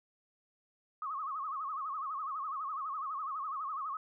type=tone with vibrato; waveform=sine; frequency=1174.7 Hz; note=D6; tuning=in tune; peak=-35 dBFS; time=1.02-3.97 s; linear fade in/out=2 ms; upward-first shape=sine; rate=12 Hz; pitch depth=160 cents each way; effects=none